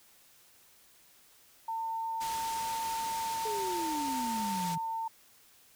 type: tone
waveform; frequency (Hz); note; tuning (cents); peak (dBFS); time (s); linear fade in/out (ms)
sine; 902; A5; +43; -32; 1.68-5.08; 5
type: low-pass noise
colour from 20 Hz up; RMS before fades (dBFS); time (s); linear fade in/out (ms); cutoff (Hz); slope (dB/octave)
white; -42; 2.2-4.76; 20; 9500; 12
type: exponential sweep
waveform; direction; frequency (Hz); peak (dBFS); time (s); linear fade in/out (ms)
sine; down; 440 to 161.5; -35; 3.45-4.78; 5
effects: white hiss -61 dBFS RMS until 5.75 s